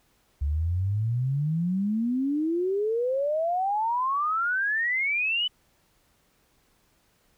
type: exponential sweep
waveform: sine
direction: up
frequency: 69.3 to 3021 Hz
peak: -23 dBFS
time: 0.41-5.48 s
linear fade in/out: 10 ms
effects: pink hiss -66 dBFS RMS until 7.37 s